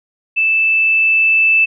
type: tone with level ramp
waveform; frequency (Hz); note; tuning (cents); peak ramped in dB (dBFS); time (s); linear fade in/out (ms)
sine; 2637; E7; 0; -11 to -8; 0.36-1.66; 20
effects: none